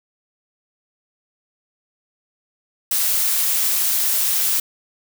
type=noise; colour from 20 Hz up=blue; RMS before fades=-19 dBFS; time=2.91-4.6 s; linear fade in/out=5 ms; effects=none